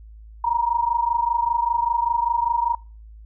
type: tone pair together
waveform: sine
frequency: 932 / 957.1 Hz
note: A#5 / A#5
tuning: -1 / +45 cents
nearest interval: unison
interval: 46 cents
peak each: -21 dBFS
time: 0.44-2.75 s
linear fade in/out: 5 ms
effects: noise-tail reverb RT60 0.4 s tail -25 dB re dry + added 54 Hz sine -40 dBFS peak until 3.25 s